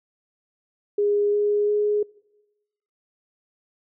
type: tone with pitch steps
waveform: sine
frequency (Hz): 410.9 / 414 / 417.1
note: G#4 / G#4 / G#4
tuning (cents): -18 / -5 / +7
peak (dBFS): -18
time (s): 0.98-2.03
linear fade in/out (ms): 5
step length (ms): 350
effects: noise-tail reverb RT60 1.0 s tail -24 dB re dry